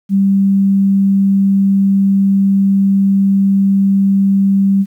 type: tone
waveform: sine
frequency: 196 Hz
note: G3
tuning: in tune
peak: -8 dBFS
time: 0.09-4.86 s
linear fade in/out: 50 ms
effects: 8-bit